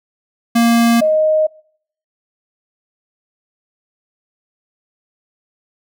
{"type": "tone pair in turn", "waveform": ["square", "sine"], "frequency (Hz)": [233.1, 622.3], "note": ["A#3", "D#5"], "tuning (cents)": [0, 0], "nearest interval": "octave + perfect fourth", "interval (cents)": 1700, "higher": "second", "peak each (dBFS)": -10, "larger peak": "neither", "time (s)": [[0.55, 1.01], [1.01, 1.47]], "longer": "neither", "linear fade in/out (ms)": 10, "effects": ["noise-tail reverb RT60 0.6 s tail -24 dB re dry"]}